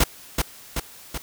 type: noise with echo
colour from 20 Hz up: pink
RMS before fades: -17 dBFS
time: 0-0.04 s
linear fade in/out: 5 ms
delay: 380 ms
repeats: 3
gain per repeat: -4 dB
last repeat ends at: 1.18 s
effects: white hiss -45 dBFS RMS until 1.22 s